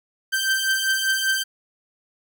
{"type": "beating tone pair", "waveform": "sawtooth", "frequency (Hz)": [1557, 1562.1], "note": ["G6", "G6"], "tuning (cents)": [-12, -7], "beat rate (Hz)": 5.1, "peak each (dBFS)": [-21, -18], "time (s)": [0.32, 1.44], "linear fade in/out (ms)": 20, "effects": []}